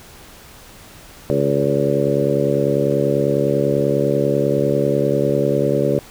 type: harmonic tone with a mistuned harmonic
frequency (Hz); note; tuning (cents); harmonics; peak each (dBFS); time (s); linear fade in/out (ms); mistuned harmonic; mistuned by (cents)
70.1; C#2; +20; 2 / 3 / 4 / 5 / 6 / 7 / 8; -22 / -25 / -24 / -23 / -21 / -23 / -21; 1.3-5.99; 0; 8; +25
effects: pink hiss -42 dBFS RMS until 6.1 s